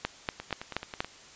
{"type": "two click trains", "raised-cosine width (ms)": 0.3, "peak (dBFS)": [-12, -21], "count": [5, 7], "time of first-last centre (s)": [[0.05, 1.005], [0.4, 1.046]], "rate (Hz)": [4.19, 9.29], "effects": ["white hiss -51 dBFS RMS until 1.35 s", "resampled to 16000 Hz"]}